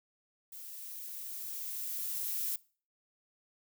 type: noise with level ramp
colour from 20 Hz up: violet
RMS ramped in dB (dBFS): -47 to -34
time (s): 0.52-2.56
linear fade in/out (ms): 5
effects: noise-tail reverb RT60 0.4 s tail -22 dB re dry